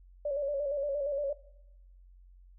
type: tone with vibrato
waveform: sine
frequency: 569 Hz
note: C#5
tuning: 45 cents sharp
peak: -29 dBFS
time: 0.25-1.33 s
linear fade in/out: 5 ms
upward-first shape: square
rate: 8.6 Hz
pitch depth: 54 cents each way
effects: noise-tail reverb RT60 0.8 s tail -18 dB re dry + added 45 Hz sine -53 dBFS peak until 2.58 s